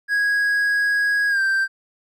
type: tone with pitch glide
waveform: triangle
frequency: 1654 to 1569.3 Hz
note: G#6 to G6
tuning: -8 to +1 cents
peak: -15 dBFS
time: 0.08-1.68 s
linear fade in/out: 50 ms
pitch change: -91 cents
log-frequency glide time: 1.29-1.4 s
effects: none